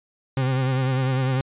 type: tone with vibrato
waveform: 40% pulse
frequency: 130.81 Hz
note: C3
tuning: in tune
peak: -19 dBFS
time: 0.37-1.41 s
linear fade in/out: 2 ms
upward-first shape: triangle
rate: 10 Hz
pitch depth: 58 cents each way
effects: resampled to 8000 Hz